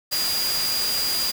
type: tone in noise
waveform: sine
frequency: 4840 Hz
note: D#8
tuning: 49 cents flat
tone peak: -23 dBFS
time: 0.11-1.32 s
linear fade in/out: 20 ms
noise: white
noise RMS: -27 dBFS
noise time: 0.11-1.32 s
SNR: +1 dB
effects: none